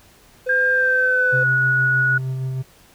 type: tone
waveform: triangle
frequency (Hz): 507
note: B4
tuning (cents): +45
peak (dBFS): -21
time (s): 0.46-1.44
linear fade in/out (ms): 10
type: tone with pitch glide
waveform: sine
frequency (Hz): 1602 to 1460.6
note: G6 to F#6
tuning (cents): +37 to -23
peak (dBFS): -15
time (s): 0.49-2.18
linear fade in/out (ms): 5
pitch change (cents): -160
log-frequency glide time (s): 0.69-1.47
type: tone with tremolo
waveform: triangle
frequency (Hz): 130.81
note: C3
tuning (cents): 0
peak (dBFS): -19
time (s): 1.32-2.63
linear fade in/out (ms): 20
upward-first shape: sine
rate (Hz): 6.4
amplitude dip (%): 25
effects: pink hiss -51 dBFS RMS until 2.94 s